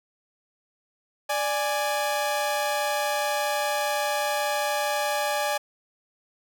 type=tone pair together; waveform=sawtooth; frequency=588.7 / 830.6 Hz; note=D5 / G#5; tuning=+4 / 0 cents; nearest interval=tritone; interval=596 cents; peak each=-23 dBFS; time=1.29-5.58 s; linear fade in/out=10 ms; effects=none